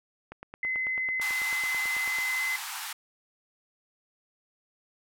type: click train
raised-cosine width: 0.5 ms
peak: -26 dBFS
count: 18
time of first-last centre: 0.32-2.186 s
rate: 9.11 Hz
type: tone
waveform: sine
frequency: 2045 Hz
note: C7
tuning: 40 cents flat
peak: -27 dBFS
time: 0.63-2.56 s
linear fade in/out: 2 ms
type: band-pass noise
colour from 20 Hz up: pink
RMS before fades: -37 dBFS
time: 1.21-2.93 s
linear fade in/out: 5 ms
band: 780 to 16000 Hz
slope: 96 dB/octave
effects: none